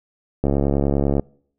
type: click train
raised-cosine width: 2 ms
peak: -6 dBFS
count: 54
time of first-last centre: 0.44-1.196 s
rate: 70.1 Hz
effects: noise-tail reverb RT60 0.6 s tail -25 dB re dry